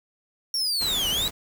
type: linear two-way sweep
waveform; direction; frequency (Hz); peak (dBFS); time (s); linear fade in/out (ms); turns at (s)
40% pulse; down then up; 5588 to 2849 to 3969; -22; 0.54-1.28; 2; 1.09
type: noise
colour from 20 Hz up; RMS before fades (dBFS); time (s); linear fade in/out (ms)
pink; -34; 0.8-1.31; 20
effects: none